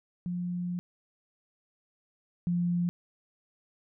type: tone pair in turn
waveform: sine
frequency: 177 / 174.56 Hz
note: F3 / F3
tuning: +23 / -1 cents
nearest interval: unison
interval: 24 cents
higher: first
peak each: -30 / -25 dBFS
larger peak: second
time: 0.26-0.79 / 2.47-2.89 s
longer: first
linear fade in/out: 0 ms
effects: none